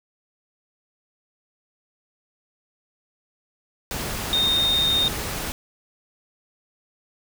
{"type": "tone in noise", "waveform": "sine", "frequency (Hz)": 3676, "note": "A#7", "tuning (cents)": -25, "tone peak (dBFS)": -18, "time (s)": [4.33, 5.08], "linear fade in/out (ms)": 0, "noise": "pink", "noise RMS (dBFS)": -29, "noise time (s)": [3.91, 5.52], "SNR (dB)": 8, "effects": []}